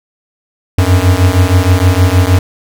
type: beating tone pair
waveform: square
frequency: 88.6 / 95 Hz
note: F2 / F#2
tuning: +25 / +46 cents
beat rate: 6.4 Hz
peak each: -10 dBFS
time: 0.78-2.39 s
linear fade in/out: 5 ms
effects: none